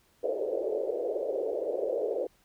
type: band-pass noise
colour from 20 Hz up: pink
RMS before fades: -31 dBFS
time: 0.23-2.27 s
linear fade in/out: 10 ms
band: 400 to 580 Hz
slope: 48 dB/octave
effects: pink hiss -66 dBFS RMS until 2.44 s